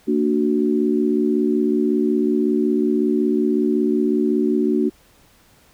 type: chord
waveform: sine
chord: Bb augmented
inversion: none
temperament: equal with one note detuned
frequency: 228.3 / 293.7 / 370 Hz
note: Bb3 / D4 / F#4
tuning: -36 / 0 / 0 cents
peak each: -20 dBFS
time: 0.07-4.9 s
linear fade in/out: 20 ms
effects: pink hiss -54 dBFS RMS until 5.73 s